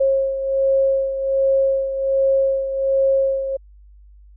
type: beating tone pair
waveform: sine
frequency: 540 / 541.3 Hz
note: C#5 / C#5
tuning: -45 / -41 cents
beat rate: 1.3 Hz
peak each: -16 / -23 dBFS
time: 0-3.57 s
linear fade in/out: 10 ms
effects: added 50 Hz sine -43 dBFS peak until 4.36 s